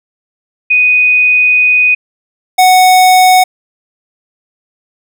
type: tone pair in turn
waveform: sine / square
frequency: 2489 / 740 Hz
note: D#7 / F#5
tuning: 0 / 0 cents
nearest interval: octave + major sixth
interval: 2100 cents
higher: first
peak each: -5 / -4 dBFS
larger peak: second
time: 0.7-1.95 / 2.58-3.44 s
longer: first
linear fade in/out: 10 ms
effects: none